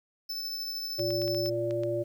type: tone with tremolo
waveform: square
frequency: 5274 Hz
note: E8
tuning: in tune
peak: -32 dBFS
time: 0.29-1.5 s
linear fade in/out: 10 ms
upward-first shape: triangle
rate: 13 Hz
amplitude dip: 30%
type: harmonic tone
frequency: 116.54 Hz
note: A#2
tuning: in tune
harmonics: 1 / 3 / 5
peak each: -36 / -31 / -30 dBFS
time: 0.98-2.04 s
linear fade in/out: 20 ms
type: clicks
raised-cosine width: 0.2 ms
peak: -27 dBFS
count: 8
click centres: 0.994 / 1.106 / 1.218 / 1.279 / 1.347 / 1.46 / 1.709 / 1.835 s
effects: 10-bit